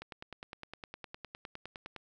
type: click train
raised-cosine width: 0.3 ms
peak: -27 dBFS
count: 20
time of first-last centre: 0.02-1.963 s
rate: 9.78 Hz
effects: none